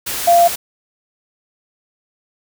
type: tone in noise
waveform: sine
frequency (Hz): 690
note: F5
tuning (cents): -21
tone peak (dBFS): -7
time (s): 0.27-0.48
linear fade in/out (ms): 10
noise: white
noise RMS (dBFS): -23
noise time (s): 0.06-0.56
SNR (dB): +13
effects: none